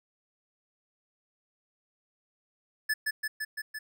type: tone with echo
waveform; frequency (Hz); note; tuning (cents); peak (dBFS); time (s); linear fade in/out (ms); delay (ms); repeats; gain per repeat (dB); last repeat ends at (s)
square; 1732; A6; -28; -26; 2.89-2.94; 10; 170; 5; -2; 3.79
effects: none